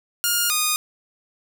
5% pulse tone pair in turn, 1418 / 1232.4 Hz, F6 / D#6, +26 / -17 cents, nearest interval major second, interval 243 cents, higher first, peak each -7 dBFS, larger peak neither, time 0.24-0.5 / 0.5-0.76 s, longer neither, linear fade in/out 0 ms, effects none

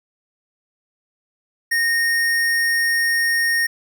square tone, 1850 Hz, A#6, 14 cents flat, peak -17 dBFS, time 1.71-3.67 s, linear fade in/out 10 ms, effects none

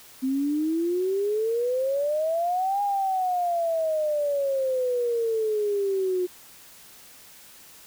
sine exponential two-way sweep, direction up then down, 258.3 to 817 to 358.2 Hz, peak -22 dBFS, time 0.22-6.27 s, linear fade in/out 20 ms, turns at 2.82 s, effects white hiss -49 dBFS RMS until 7.86 s

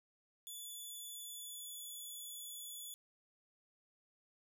5% pulse tone with pitch glide, 3452 to 3430 Hz, A7 to A7, -34 to -45 cents, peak -39 dBFS, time 0.47-2.94 s, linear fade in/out 0 ms, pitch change -11 cents, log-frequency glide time 1.28-1.81 s, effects none

